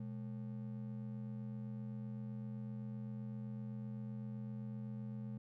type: ring-modulated tone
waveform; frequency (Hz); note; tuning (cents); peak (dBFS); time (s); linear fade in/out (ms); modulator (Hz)
triangle; 167; E3; +23; -37; 0-5.38; 5; 43.9
effects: none